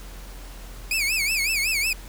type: tone with vibrato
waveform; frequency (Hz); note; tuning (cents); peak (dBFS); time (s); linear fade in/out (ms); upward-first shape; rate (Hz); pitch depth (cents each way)
sawtooth; 2400; D7; +37; -18; 0.91-1.93; 2; sine; 5.4; 180
effects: added 43 Hz sine -37 dBFS peak until 2.08 s + pink hiss -45 dBFS RMS until 2.08 s